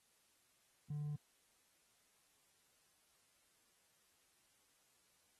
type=tone with hard clipping; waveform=sine; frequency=148 Hz; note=D3; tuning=14 cents sharp; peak=-40 dBFS; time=0.9-1.16 s; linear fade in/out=5 ms; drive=1 dB; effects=white hiss -75 dBFS RMS until 5.39 s + AAC 32 kbps